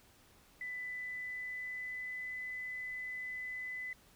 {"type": "tone with pitch glide", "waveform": "sine", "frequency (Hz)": [1995, 2007], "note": ["B6", "B6"], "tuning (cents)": [17, 27], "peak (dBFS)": -39, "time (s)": [0.61, 3.93], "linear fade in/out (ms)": 2, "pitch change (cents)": 10, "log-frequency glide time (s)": [0.94, 2.36], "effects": ["pink hiss -64 dBFS RMS until 4.15 s"]}